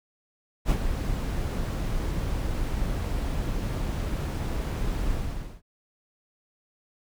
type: noise with ADSR envelope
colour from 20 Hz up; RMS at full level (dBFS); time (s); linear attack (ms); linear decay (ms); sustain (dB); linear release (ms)
brown; -20; 0.65-5.62; 55; 51; -8; 490
effects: none